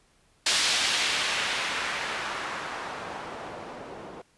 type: noise with low-pass filter sweep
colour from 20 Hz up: blue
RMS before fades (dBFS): -30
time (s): 0.46-4.22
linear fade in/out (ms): 5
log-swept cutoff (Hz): 4500 to 470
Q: 0.95
effects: pink hiss -64 dBFS RMS until 4.37 s + resampled to 24000 Hz